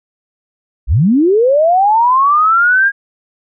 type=linear sweep; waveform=sine; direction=up; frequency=42.35 to 1639 Hz; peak=-7 dBFS; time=0.87-2.92 s; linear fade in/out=50 ms; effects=none